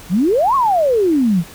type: exponential two-way sweep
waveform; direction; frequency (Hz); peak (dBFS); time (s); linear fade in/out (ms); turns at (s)
sine; up then down; 157.4 to 1132 to 157.4; -11; 0.09-1.44; 50; 0.55
effects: pink hiss -38 dBFS RMS until 1.54 s